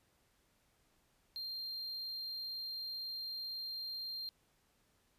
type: tone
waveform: triangle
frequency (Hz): 4186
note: C8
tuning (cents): 0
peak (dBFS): -39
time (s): 1.36-4.29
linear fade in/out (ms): 0
effects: pink hiss -74 dBFS RMS until 5.18 s + resampled to 32000 Hz